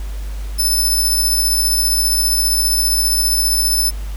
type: tone with tremolo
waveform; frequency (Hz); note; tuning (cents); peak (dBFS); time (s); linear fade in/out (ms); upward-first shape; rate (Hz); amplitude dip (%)
15% pulse; 5274; E8; 0; -7; 0.58-3.91; 20; sine; 15; 25
effects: added 50 Hz sine -22 dBFS peak until 4.16 s + pink hiss -40 dBFS RMS until 4.16 s